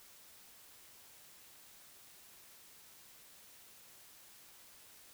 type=silence; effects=white hiss -59 dBFS RMS until 5.13 s